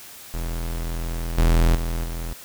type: tone with level steps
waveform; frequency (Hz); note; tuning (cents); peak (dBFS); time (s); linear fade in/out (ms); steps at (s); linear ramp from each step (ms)
45% pulse; 41.57; E1; +15; -25 / -14 / -23 / -27; 0.34-2.33; 0; 1.38 / 1.75 / 2.04; 5
effects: white hiss -42 dBFS RMS until 2.44 s